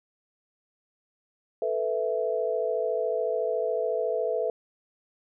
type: chord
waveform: sine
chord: A suspended second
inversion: none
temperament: equal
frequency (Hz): 440 / 493.9 / 659.3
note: A4 / B4 / E5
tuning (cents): 0 / 0 / 0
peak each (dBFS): -29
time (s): 1.62-4.5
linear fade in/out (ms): 2
effects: none